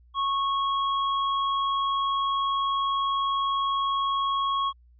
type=tone; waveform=square; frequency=1100 Hz; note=C#6; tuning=14 cents flat; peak=-24 dBFS; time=0.14-4.73 s; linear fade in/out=50 ms; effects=added 60 Hz sine -53 dBFS peak until 4.99 s + resampled to 11025 Hz

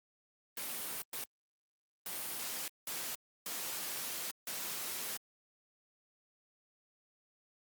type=noise bursts at uneven times; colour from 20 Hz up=white; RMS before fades=-40 dBFS; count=6; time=0.57-1.02 / 1.13-1.24 / 2.06-2.68 / 2.87-3.15 / 3.46-4.31 / 4.47-5.17 s; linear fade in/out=2 ms; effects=high-pass 150 Hz 12 dB/octave + Opus 32 kbps

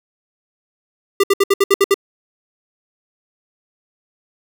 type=tone bursts; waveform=square; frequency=396.5 Hz; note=G4; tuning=20 cents sharp; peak=-10 dBFS; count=8; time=1.2-1.943 s; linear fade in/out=5 ms; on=36 ms; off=65 ms; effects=none

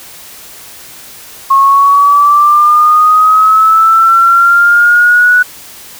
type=linear sweep; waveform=sine; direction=up; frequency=1084 to 1480 Hz; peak=-3 dBFS; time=1.5-5.43 s; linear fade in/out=10 ms; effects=white hiss -32 dBFS RMS until 5.99 s

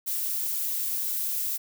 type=noise; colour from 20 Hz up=violet; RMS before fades=-29 dBFS; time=0.06-1.58 s; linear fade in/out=20 ms; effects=none

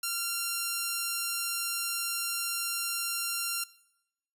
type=tone; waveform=5% pulse; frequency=1379 Hz; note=F6; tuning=22 cents flat; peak=-18 dBFS; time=0.03-3.64 s; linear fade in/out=5 ms; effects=noise-tail reverb RT60 0.8 s tail -20 dB re dry + resampled to 32000 Hz

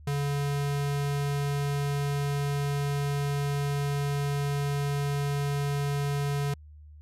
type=tone; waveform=square; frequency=142.6 Hz; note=C#3; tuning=49 cents sharp; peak=-27 dBFS; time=0.07-6.54 s; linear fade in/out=5 ms; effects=added 75 Hz sine -46 dBFS peak until 7.01 s + resampled to 32000 Hz

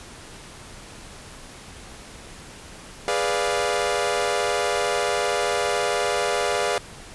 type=chord; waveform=sawtooth; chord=G# diminished seventh; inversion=none; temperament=equal; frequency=415.3 / 493.9 / 587.3 / 698.5 Hz; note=G#4 / B4 / D5 / F5; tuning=0 / 0 / 0 / 0 cents; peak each=-23 dBFS; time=3.08-6.78 s; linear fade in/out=0 ms; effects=pink hiss -42 dBFS RMS until 7.14 s + resampled to 24000 Hz

